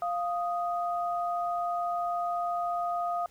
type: tone pair together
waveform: sine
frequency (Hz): 698.5 / 1244.6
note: F5 / D#6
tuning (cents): 0 / 0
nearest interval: minor seventh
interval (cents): 1000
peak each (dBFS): -29 / -33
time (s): 0.02-3.26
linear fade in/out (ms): 2
effects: pink hiss -61 dBFS RMS until 3.3 s